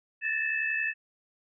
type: tone cluster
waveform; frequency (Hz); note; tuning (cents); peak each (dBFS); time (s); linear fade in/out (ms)
sine; 1740 / 1811 / 2616; A6 / A6 / E7; -20 / +49 / -14; -32 / -32 / -30; 0.21-0.94; 50
effects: none